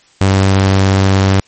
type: tone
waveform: sawtooth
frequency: 96.6 Hz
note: G2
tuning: 25 cents flat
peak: -4 dBFS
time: 0.21-1.4 s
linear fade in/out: 0 ms
effects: white hiss -49 dBFS RMS until 1.47 s + MP3 32 kbps